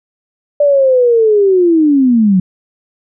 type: linear sweep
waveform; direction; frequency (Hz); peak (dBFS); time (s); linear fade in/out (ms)
sine; down; 589 to 178.5; -6; 0.6-2.4; 5
effects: none